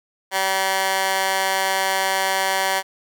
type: tone with high-pass filter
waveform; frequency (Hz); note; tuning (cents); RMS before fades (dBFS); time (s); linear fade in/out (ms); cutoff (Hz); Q
15% pulse; 191.7; G3; -38; -21; 0.31-2.83; 50; 980; 1.3
effects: none